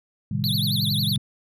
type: chord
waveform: sine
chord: A half-diminished seventh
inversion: none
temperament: equal with one note detuned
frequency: 110 / 130.81 / 155.56 / 200.3 Hz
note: A2 / C3 / Eb3 / G3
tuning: 0 / 0 / 0 / +38 cents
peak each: -28 dBFS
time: 0.31-1.18 s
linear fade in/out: 5 ms
type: tone with vibrato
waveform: square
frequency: 3920 Hz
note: B7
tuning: 14 cents flat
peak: -24 dBFS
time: 0.44-1.16 s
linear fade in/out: 0 ms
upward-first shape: triangle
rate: 11 Hz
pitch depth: 290 cents each way
effects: none